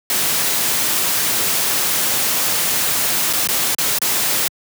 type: noise with dropouts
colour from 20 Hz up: white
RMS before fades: -18 dBFS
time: 0.1-4.48 s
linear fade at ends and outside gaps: 1 ms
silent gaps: 3.329-3.334 / 3.473-3.487 / 3.748-3.784 / 3.987-4.017 s
effects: high-pass 100 Hz 12 dB/octave